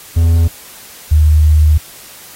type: tone pair in turn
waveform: triangle / sine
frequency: 83.3 / 76.73 Hz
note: E2 / D#2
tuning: +19 / -24 cents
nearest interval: minor second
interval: 143 cents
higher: first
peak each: -5 dBFS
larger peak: neither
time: 0.16-0.48 / 1.11-1.78 s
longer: second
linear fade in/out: 10 ms
effects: white hiss -36 dBFS RMS until 2.35 s + AAC 48 kbps